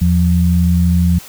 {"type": "tone pair together", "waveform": "sine", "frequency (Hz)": [82.4, 174.61], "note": ["E2", "F3"], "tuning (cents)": [0, 0], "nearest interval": "octave + minor second", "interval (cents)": 1300, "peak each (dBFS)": -12, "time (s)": [0.01, 1.19], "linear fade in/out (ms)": 10, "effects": ["white hiss -36 dBFS RMS until 1.28 s"]}